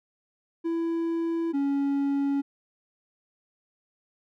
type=tone pair in turn; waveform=triangle; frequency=332.5 / 279.6 Hz; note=E4 / C#4; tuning=+15 / +15 cents; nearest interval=minor third; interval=300 cents; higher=first; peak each=-23 / -21 dBFS; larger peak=second; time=0.64-1.53 / 1.53-2.42 s; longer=neither; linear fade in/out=20 ms; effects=none

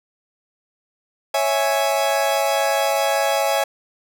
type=chord; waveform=40% pulse; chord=C# minor; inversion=none; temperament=equal; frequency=554.4 / 659.3 / 830.6 Hz; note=C#5 / E5 / G#5; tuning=0 / 0 / 0 cents; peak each=-21 dBFS; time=1.34-3.64 s; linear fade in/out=5 ms; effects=none

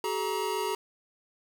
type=tone cluster; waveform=square; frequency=380.2 / 427.5 / 943 Hz; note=F#4 / A4 / A#5; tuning=+47 / -50 / +20 cents; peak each=-34 / -34 / -33 dBFS; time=0.04-0.75 s; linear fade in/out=2 ms; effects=none

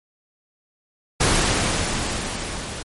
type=noise with level ramp; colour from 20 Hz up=pink; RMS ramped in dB=-17 to -32 dBFS; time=1.2-2.83 s; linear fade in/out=10 ms; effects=MP3 48 kbps

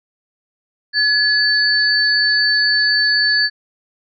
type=tone pair together; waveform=sine; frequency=1701 / 4502 Hz; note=G#6 / C#8; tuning=+41 / +26 cents; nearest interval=octave + perfect fourth; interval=1685 cents; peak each=-15 dBFS; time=0.93-3.5 s; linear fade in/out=50 ms; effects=none

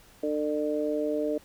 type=harmonic tone; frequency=150 Hz; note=D3; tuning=37 cents sharp; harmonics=2 / 3 / 4; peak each=-30 / -30 / -30 dBFS; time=0.23-1.38 s; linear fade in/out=5 ms; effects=pink hiss -56 dBFS RMS until 1.44 s

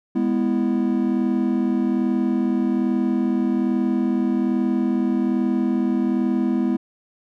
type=chord; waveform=triangle; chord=E major; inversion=first; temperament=just; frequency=206 / 247.2 / 329.6 Hz; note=G#3 / B3 / E4; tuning=-14 / +2 / 0 cents; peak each=-21 / -19 / -22 dBFS; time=0.15-6.77 s; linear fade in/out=10 ms; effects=none

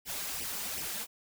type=noise with flanger; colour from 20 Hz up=white; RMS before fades=-37 dBFS; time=0.05-1.07 s; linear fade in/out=50 ms; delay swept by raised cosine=0.36 to 5.06 ms; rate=2.7 Hz; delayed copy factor=+0.95; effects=none

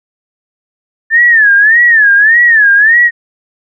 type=tone with vibrato; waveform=sine; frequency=1760 Hz; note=A6; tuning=in tune; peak=-3 dBFS; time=1.1-3.11 s; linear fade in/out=50 ms; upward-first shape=sine; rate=1.7 Hz; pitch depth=160 cents each way; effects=none

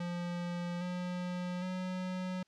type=tone with pitch steps; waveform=square; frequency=174.61 / 179.31 / 184.14 Hz; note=F3 / F3 / F#3; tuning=0 / +46 / -8 cents; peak=-36 dBFS; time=0-2.43 s; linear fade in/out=5 ms; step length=810 ms; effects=white hiss -75 dBFS RMS until 2.47 s + low-pass 5000 Hz 12 dB/octave

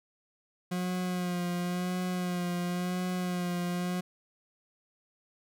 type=tone with vibrato; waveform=40% pulse; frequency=179 Hz; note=F3; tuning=43 cents sharp; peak=-29 dBFS; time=0.71-4.01 s; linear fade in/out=10 ms; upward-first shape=sine; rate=0.95 Hz; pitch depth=29 cents each way; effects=none

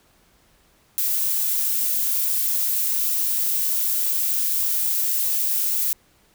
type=noise; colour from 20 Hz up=violet; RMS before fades=-22 dBFS; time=0.98-5.93 s; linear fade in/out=0 ms; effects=pink hiss -59 dBFS RMS until 6.34 s

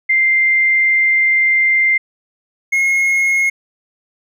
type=tone pair in turn; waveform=sine / triangle; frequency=2093 / 2159 Hz; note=C7 / C#7; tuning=0 / -46 cents; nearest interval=minor second; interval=54 cents; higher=second; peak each=-10 dBFS; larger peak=neither; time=0.09-1.98 / 2.72-3.5 s; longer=first; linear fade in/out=10 ms; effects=none

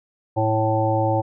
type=harmonic tone; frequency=110 Hz; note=A2; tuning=in tune; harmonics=1 / 3 / 5 / 7 / 8; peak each=-22 / -25 / -23 / -24 / -26 dBFS; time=0.36-1.22 s; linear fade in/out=20 ms; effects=none

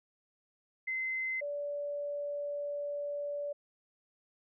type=tone pair in turn; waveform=sine; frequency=2060 / 578.1 Hz; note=C7 / D5; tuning=-28 / -27 cents; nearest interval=octave + minor seventh; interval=2199 cents; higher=first; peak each=-32 / -34 dBFS; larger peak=first; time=0.87-1.41 / 1.41-3.53 s; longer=second; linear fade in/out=10 ms; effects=none

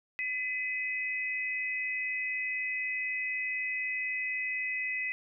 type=tone pair together; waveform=sine; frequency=2014 / 2538 Hz; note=B6 / D#7; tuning=+33 / +34 cents; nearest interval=major third; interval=401 cents; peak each=-33 / -34 dBFS; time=0.19-5.12 s; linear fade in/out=0 ms; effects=none

